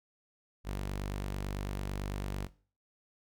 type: tone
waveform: sawtooth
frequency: 49 Hz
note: G1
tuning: in tune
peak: -30 dBFS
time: 0.64-2.49 s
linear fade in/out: 50 ms
effects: noise-tail reverb RT60 0.4 s tail -18 dB re dry